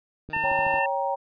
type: click train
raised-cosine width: 3 ms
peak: -26 dBFS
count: 7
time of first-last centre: 0.29-0.741 s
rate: 13.3 Hz
type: tone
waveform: 15% pulse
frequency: 155.56 Hz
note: D#3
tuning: in tune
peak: -35 dBFS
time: 0.3-0.79 s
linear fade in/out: 0 ms
type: harmonic tone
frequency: 900 Hz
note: A5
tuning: 39 cents sharp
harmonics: 1 / 2 / 3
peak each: -28 / -28 / -28 dBFS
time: 0.33-0.86 s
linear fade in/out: 5 ms
type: chord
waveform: sine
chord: G diminished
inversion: second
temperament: equal with one note detuned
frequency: 554.4 / 784 / 939.4 Hz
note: Db5 / G5 / Bb5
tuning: 0 / 0 / +13 cents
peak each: -28 dBFS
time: 0.43-1.16 s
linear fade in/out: 20 ms
effects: resampled to 11025 Hz